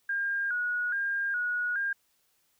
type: tone with vibrato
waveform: sine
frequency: 1530 Hz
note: G6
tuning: 42 cents flat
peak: -27 dBFS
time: 0.09-1.93 s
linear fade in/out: 5 ms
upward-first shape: square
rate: 1.2 Hz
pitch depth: 86 cents each way
effects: white hiss -71 dBFS RMS until 2.59 s